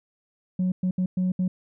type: tone bursts at uneven times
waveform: sine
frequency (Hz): 183.7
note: F#3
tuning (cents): -12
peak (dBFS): -19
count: 5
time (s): 0.59-0.72 / 0.83-0.91 / 0.98-1.06 / 1.17-1.32 / 1.39-1.48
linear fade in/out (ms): 5
effects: tanh soft clip ceiling -19 dBFS